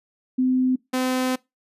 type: tone pair in turn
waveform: sine / sawtooth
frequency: 256.3 / 256.3 Hz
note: C4 / C4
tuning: -36 / -36 cents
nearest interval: unison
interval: 0 cents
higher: neither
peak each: -17 dBFS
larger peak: neither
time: 0.38-0.76 / 0.93-1.36 s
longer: second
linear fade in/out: 10 ms
effects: noise-tail reverb RT60 0.2 s tail -22 dB re dry + resampled to 32000 Hz